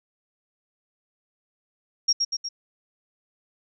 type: tone with echo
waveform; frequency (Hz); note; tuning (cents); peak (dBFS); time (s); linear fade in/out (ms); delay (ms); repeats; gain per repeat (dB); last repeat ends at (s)
sine; 5588; F8; 0; -16; 2.08-2.13; 10; 120; 3; -4; 2.49
effects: none